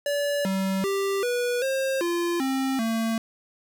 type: tone with pitch steps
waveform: square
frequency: 575 / 191.9 / 393.5 / 486.9 / 534 / 344.8 / 266.3 / 225.7 Hz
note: D5 / G3 / G4 / B4 / C5 / F4 / C4 / A3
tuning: -37 / -37 / +7 / -25 / +35 / -22 / +31 / +44 cents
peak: -24 dBFS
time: 0.06-3.18 s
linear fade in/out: 2 ms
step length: 390 ms
effects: none